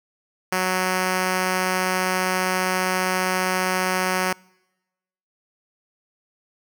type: tone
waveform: 5% pulse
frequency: 185 Hz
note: F#3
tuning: in tune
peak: -9 dBFS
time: 0.52-4.33 s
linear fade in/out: 5 ms
effects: noise-tail reverb RT60 1.0 s tail -26 dB re dry